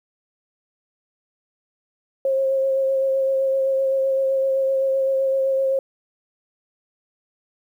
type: tone with vibrato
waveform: sine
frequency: 536 Hz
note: C5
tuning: 42 cents sharp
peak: -17 dBFS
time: 2.25-5.79 s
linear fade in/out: 2 ms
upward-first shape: sine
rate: 7.8 Hz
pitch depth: 16 cents each way
effects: 9-bit

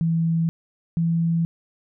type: tone pair in turn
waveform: sine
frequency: 164.81 / 166.63 Hz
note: E3 / E3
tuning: 0 / +19 cents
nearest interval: unison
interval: 19 cents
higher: second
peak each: -18 dBFS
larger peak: neither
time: 0.01-0.49 / 0.97-1.45 s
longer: neither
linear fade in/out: 0 ms
effects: none

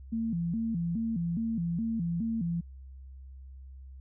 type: tone with vibrato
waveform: sine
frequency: 196 Hz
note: G3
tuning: in tune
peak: -28 dBFS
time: 0.12-2.61 s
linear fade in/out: 10 ms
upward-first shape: square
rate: 2.4 Hz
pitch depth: 250 cents each way
effects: added 66 Hz sine -44 dBFS peak until 4 s

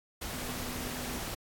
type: tone in noise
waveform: sine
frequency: 246.9 Hz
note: B3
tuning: in tune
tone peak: -42 dBFS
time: 0.33-1.18 s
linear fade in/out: 10 ms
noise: pink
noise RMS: -38 dBFS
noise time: 0.21-1.35 s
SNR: -7 dB
effects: AAC 64 kbps

